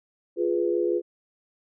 sine chord, F diminished, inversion none, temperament equal, 349.2 / 415.3 / 493.9 Hz, F4 / Ab4 / Cb5, 0 / 0 / 0 cents, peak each -24 / -27 / -28 dBFS, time 0.36-1.02 s, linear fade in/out 50 ms, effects none

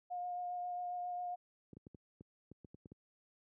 sine tone with vibrato, 714 Hz, F5, 38 cents sharp, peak -38 dBFS, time 0.1-1.36 s, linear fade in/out 20 ms, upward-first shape sine, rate 7.4 Hz, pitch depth 12 cents each way
clicks, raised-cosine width 3 ms, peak -39 dBFS, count 10, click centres 1.732 / 1.769 / 1.868 / 1.947 / 2.209 / 2.516 / 2.647 / 2.745 / 2.858 / 2.919 s
effects high-pass 100 Hz 12 dB/octave

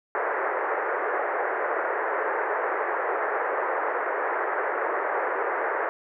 pink band-pass noise, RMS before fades -27 dBFS, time 0.15-5.89 s, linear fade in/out 0 ms, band 390 to 1900 Hz, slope 48 dB/octave, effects none

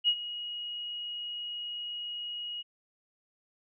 sine tone with ADSR envelope, 2893 Hz, F#7, 40 cents flat, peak -20 dBFS, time 0.04-2.63 s, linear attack 41 ms, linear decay 64 ms, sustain -15 dB, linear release 26 ms, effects none

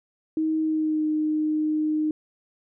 sine tone with pitch glide, 315.4 to 307.7 Hz, D#4 to D#4, +24 to -19 cents, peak -21 dBFS, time 0.37-2.11 s, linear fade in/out 2 ms, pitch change -43 cents, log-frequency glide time 0.6-1.06 s, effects none

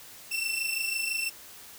sawtooth tone pair together, 2675 / 2701 Hz, E7 / E7, +25 / +42 cents, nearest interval unison, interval 17 cents, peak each -28 dBFS, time 0.31-1.3 s, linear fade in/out 10 ms, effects white hiss -48 dBFS RMS until 1.78 s

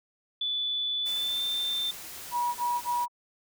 sine tone with pitch glide, 3475 to 3571 Hz, A7 to A7, -22 to +25 cents, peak -27 dBFS, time 0.41-1.91 s, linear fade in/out 5 ms, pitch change +47 cents, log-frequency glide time 1-1.44 s
white noise, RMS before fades -42 dBFS, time 1.05-3.06 s, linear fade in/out 20 ms
sine tone bursts, 965 Hz, B5, 40 cents flat, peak -25 dBFS, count 3, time 2.31-3.082 s, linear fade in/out 50 ms, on 240 ms, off 26 ms
effects none

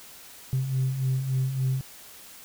sine beating tone pair, 128.6 / 132.1 Hz, C3 / C3, -30 / +17 cents, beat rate 3.5 Hz, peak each -30 / -23 dBFS, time 0.53-1.81 s, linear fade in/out 0 ms, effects tanh soft clip ceiling -19 dBFS + white hiss -47 dBFS RMS until 2.44 s

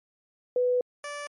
sine / 15% pulse tone pair in turn, 496.1 / 581.8 Hz, B4 / D5, +8 / -16 cents, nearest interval minor third, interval 276 cents, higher second, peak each -21 / -28 dBFS, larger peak first, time 0.56-0.81 / 1.04-1.27 s, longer first, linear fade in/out 2 ms, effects MP3 48 kbps

